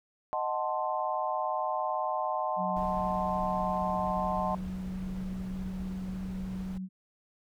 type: chord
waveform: sine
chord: D# diminished seventh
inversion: none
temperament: equal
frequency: 622.3 / 740 / 880 / 1046.5 Hz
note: D#5 / F#5 / A5 / C6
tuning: 0 / 0 / 0 / 0 cents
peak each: -34 dBFS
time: 0.33-4.55 s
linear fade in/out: 0 ms
type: tone with pitch glide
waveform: sine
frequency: 185 to 187.04 Hz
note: F#3 to F#3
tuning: 0 to +19 cents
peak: -34 dBFS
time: 2.56-6.89 s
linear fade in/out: 50 ms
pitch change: +19 cents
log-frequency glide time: 4.12-5.83 s
type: noise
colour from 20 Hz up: brown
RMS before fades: -42 dBFS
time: 2.76-6.78 s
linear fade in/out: 5 ms
effects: none